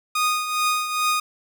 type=tone with tremolo; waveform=sawtooth; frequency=1237 Hz; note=D#6; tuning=10 cents flat; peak=-14 dBFS; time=0.15-1.2 s; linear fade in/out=5 ms; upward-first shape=triangle; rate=2.4 Hz; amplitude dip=65%; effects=none